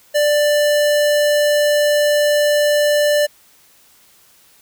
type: tone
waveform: square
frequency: 590 Hz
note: D5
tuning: 8 cents sharp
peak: -13 dBFS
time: 0.14-3.27 s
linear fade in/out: 20 ms
effects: white hiss -51 dBFS RMS until 4.61 s